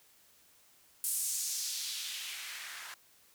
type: noise with band-pass filter sweep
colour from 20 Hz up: blue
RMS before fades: -38 dBFS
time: 1.04-2.94 s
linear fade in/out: 0 ms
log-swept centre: 10000 to 1300 Hz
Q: 1.6
effects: white hiss -64 dBFS RMS until 3.34 s